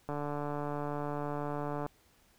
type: click train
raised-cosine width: 1 ms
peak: -23 dBFS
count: 260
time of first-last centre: 0.09-1.864 s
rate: 146 Hz
effects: pink hiss -66 dBFS RMS until 2.38 s